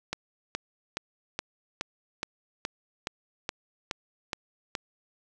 click train, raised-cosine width 0.2 ms, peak -13 dBFS, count 12, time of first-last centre 0.13-4.752 s, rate 2.38 Hz, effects none

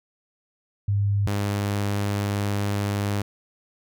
sine / sawtooth tone pair in turn, 101 / 101.49 Hz, G#2 / G#2, -48 / -39 cents, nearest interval unison, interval 9 cents, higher second, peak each -19 dBFS, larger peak neither, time 0.88-1.27 / 1.27-3.22 s, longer second, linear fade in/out 5 ms, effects none

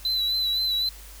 triangle tone with vibrato, 3988 Hz, B7, 16 cents sharp, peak -21 dBFS, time 0.05-0.89 s, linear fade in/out 2 ms, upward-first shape sine, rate 3.9 Hz, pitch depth 41 cents each way, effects added 50 Hz sine -43 dBFS peak until 1.2 s + white hiss -47 dBFS RMS until 1.2 s

